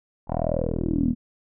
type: tone with low-pass filter sweep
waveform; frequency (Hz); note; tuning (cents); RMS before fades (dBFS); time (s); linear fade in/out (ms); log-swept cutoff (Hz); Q
10% pulse; 40.69; E1; -22; -24; 0.27-1.15; 50; 850 to 230; 7.9
effects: none